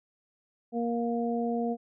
harmonic tone, 234.7 Hz, A#3, 12 cents sharp, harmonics 1 / 2 / 3, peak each -29 / -32 / -34 dBFS, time 0.72-1.77 s, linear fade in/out 50 ms, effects none

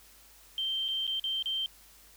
sine tone with dropouts, 3136 Hz, G7, in tune, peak -29 dBFS, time 0.58-1.66 s, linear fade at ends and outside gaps 1 ms, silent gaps 0.882-0.886 / 1.068-1.076 / 1.197-1.24 / 1.425-1.458 s, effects added 50 Hz sine -63 dBFS peak until 2.16 s + white hiss -57 dBFS RMS until 2.16 s

